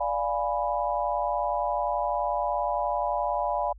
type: chord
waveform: sine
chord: D diminished seventh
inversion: none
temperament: equal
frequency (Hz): 587.3 / 698.5 / 830.6 / 987.8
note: D5 / F5 / Ab5 / Cb6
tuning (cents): 0 / 0 / 0 / 0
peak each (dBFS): -30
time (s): 0-3.73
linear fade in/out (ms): 10
effects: added 50 Hz sine -45 dBFS peak until 3.78 s